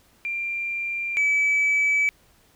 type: tone pair in turn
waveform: sine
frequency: 2378 / 2296 Hz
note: D7 / D7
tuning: +21 / -40 cents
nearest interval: minor second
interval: 61 cents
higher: first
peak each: -25 / -16 dBFS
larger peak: second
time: 0.25-1.17 / 1.17-2.09 s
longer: neither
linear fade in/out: 0 ms
effects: tanh soft clip ceiling -16 dBFS + pink hiss -59 dBFS RMS until 2.55 s

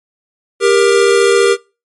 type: tone pair together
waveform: square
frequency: 396.5 / 471.1 Hz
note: G4 / A#4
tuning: +20 / +18 cents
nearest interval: minor third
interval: 298 cents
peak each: -11 dBFS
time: 0.6-1.57 s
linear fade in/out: 50 ms
effects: noise-tail reverb RT60 0.3 s tail -24 dB re dry + MP3 48 kbps

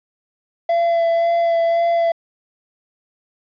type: tone with vibrato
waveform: triangle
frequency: 675 Hz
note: E5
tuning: 41 cents sharp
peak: -12 dBFS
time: 0.69-2.12 s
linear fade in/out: 5 ms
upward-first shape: sine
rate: 1.9 Hz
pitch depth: 15 cents each way
effects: resampled to 11025 Hz + 8-bit

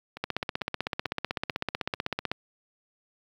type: two click trains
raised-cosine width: 0.3 ms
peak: -23 / -12 dBFS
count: 5 / 34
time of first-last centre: 0.17-1.94 / 0.24-2.315 s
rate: 2.26 / 15.9 Hz
effects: high-pass 80 Hz 12 dB/octave + 9-bit

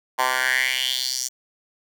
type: tone with high-pass filter sweep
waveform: 10% pulse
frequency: 128.7 Hz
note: C3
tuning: 28 cents flat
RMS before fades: -23 dBFS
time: 0.18-1.29 s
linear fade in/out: 20 ms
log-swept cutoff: 960 to 6400 Hz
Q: 4
effects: none

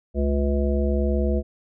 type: harmonic tone with a mistuned harmonic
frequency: 71 Hz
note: C#2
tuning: 42 cents sharp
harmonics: 1 / 3 / 5 / 7 / 9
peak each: -21 / -26 / -28 / -29 / -31 dBFS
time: 0.14-1.43 s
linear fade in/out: 50 ms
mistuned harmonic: 1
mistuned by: -94 cents
effects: none

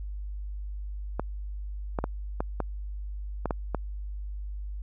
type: clicks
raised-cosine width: 1 ms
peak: -14 dBFS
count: 8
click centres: 1.196 / 1.988 / 2.041 / 2.405 / 2.603 / 3.457 / 3.508 / 3.747 s
effects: added 50 Hz sine -33 dBFS peak until 4.82 s

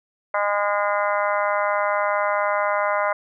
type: harmonic tone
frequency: 204.4 Hz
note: G#3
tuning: 27 cents flat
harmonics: 3 / 4 / 5 / 6 / 7 / 8 / 9 / 10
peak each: -23 / -28 / -25 / -28 / -28 / -36 / -36 / -31 dBFS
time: 0.34-3.13 s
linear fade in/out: 5 ms
effects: none

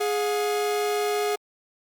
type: tone pair together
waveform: 45% pulse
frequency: 416.8 / 718.7 Hz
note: G#4 / F5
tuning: +6 / +49 cents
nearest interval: major sixth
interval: 943 cents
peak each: -24 / -29 dBFS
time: 0-1.36 s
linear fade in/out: 10 ms
effects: Opus 48 kbps

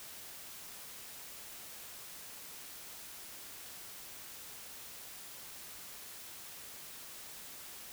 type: silence
effects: white hiss -49 dBFS RMS until 7.92 s

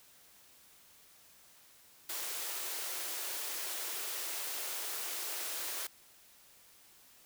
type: high-pass noise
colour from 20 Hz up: white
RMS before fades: -39 dBFS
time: 2.09-5.87 s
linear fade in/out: 5 ms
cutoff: 310 Hz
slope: 96 dB/octave
effects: white hiss -61 dBFS RMS until 7.25 s

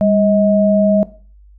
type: tone pair together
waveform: sine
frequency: 200.3 / 633 Hz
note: G3 / D#5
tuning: +38 / +30 cents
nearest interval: octave + minor sixth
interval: 1992 cents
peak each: -13 dBFS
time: 0.01-1.03 s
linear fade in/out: 0 ms
effects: noise-tail reverb RT60 0.4 s tail -17 dB re dry + added 50 Hz sine -41 dBFS peak until 1.58 s

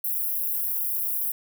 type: high-pass noise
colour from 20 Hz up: white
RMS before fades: -27 dBFS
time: 0.04-1.32 s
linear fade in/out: 5 ms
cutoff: 11000 Hz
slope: 48 dB/octave
effects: none

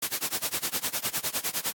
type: noise with tremolo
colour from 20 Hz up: white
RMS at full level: -27 dBFS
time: 0.02-1.73 s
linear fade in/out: 5 ms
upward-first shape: sine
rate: 9.8 Hz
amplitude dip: 95%
effects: high-pass 100 Hz 12 dB/octave + AAC 64 kbps

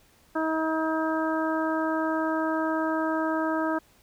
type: harmonic tone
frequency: 318.2 Hz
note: D#4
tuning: 39 cents sharp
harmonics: 1 / 2 / 3 / 4 / 5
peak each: -27 / -30 / -32 / -33 / -34 dBFS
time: 0.35-3.79 s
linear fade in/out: 10 ms
effects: pink hiss -60 dBFS RMS until 4.02 s

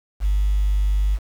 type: tone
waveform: sine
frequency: 49.91 Hz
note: G1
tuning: 32 cents sharp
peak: -15 dBFS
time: 0.2-1.19 s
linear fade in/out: 50 ms
effects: tanh soft clip ceiling -12 dBFS + 7-bit

